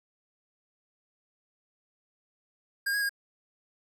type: tone with pitch steps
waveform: square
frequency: 1614 / 1654 / 1625 Hz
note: G#6 / G#6 / G#6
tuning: -50 / -8 / -38 cents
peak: -27 dBFS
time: 2.86-3.094 s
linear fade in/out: 10 ms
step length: 78 ms
effects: none